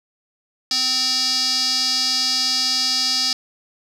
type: tone with band-pass filter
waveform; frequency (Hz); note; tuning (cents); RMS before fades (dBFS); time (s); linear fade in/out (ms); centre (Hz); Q
square; 257.7; C4; -26; -20; 0.71-3.33; 2; 4900; 6.7
effects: none